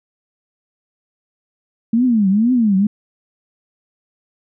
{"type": "tone with vibrato", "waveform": "sine", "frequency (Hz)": 220, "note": "A3", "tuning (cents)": 0, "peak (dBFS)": -11, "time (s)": [1.93, 2.87], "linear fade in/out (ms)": 5, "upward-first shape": "triangle", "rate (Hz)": 2.1, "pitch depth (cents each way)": 290, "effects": []}